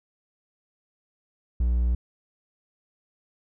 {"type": "tone", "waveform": "triangle", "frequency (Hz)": 60, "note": "B1", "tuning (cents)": -49, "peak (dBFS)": -18, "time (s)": [1.6, 1.95], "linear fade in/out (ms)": 5, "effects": []}